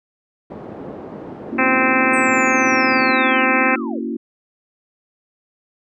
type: band-pass noise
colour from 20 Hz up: pink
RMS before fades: -33 dBFS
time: 0.5-3.12 s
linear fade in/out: 5 ms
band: 210 to 590 Hz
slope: 12 dB/octave
type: chord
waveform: sine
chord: F# dominant seventh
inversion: first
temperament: equal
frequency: 233.1 / 277.2 / 329.6 / 370 Hz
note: A#3 / C#4 / E4 / F#4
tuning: 0 / 0 / 0 / 0 cents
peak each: -25 / -27 / -27 / -31 dBFS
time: 1.51-4.17 s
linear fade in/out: 10 ms
type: harmonic tone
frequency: 260.2 Hz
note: C4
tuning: 9 cents flat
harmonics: 1 / 2 / 3 / 4 / 5 / 6 / 7 / 8 / 9 / 10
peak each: -23 / -23 / -23 / -23 / -23 / -23 / -23 / -23 / -23 / -23 dBFS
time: 1.58-3.76 s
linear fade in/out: 10 ms
type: linear sweep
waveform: sine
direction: down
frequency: 8210 to 349.2 Hz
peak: -31 dBFS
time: 2.13-4.01 s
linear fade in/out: 5 ms
effects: none